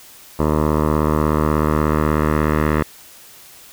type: tone with low-pass filter sweep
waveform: 10% pulse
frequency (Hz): 76.5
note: D#2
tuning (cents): -29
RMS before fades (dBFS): -17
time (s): 0.39-2.83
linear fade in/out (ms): 5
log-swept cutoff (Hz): 940 to 1700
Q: 1.9
effects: white hiss -43 dBFS RMS until 3.72 s